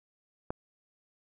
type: click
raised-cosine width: 1 ms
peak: -19 dBFS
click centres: 0.505 s
effects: none